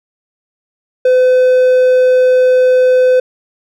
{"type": "tone", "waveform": "triangle", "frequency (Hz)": 508, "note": "B4", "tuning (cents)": 49, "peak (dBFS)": -4, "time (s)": [1.05, 3.2], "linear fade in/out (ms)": 5, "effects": []}